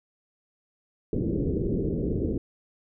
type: low-pass noise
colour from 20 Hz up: white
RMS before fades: -27 dBFS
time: 1.13-2.38 s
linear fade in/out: 2 ms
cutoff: 440 Hz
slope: 48 dB/octave
effects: none